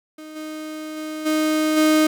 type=tone with level steps; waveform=35% pulse; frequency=310.1 Hz; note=D#4; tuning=6 cents flat; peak=-34 / -28 / -26 / -16 / -12 dBFS; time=0.18-2.07 s; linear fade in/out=5 ms; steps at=0.35 / 0.96 / 1.25 / 1.76 s; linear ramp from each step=20 ms; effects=none